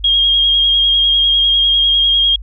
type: tone with vibrato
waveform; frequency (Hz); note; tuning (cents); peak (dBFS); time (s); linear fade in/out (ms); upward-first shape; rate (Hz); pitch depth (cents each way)
sine; 3252; G#7; -37; -9; 0.04-2.36; 5; square; 10; 16
effects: added 50 Hz sine -26 dBFS peak until 2.42 s